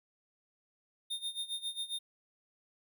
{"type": "tone with tremolo", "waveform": "square", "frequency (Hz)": 3653, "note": "A#7", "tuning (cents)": -36, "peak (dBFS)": -34, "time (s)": [1.1, 1.99], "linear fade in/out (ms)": 10, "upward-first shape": "sine", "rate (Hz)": 7.4, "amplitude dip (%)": 85, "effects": []}